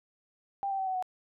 sine tone with pitch steps, 792 / 778.4 / 765 / 751.9 / 739 Hz, G5 / G5 / G5 / F#5 / F#5, +18 / -12 / -42 / +28 / -2 cents, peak -29 dBFS, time 0.63-1.025 s, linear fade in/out 0 ms, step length 79 ms, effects none

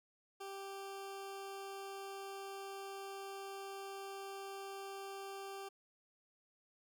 20% pulse tone, 392 Hz, G4, in tune, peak -40 dBFS, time 0.4-5.69 s, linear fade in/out 10 ms, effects none

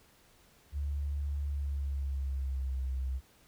sine tone with pitch glide, 71.6 to 65.28 Hz, D2 to C2, -43 to -3 cents, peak -31 dBFS, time 0.72-3.21 s, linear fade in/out 50 ms, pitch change -160 cents, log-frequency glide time 1.46-2.81 s, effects pink hiss -63 dBFS RMS until 3.47 s

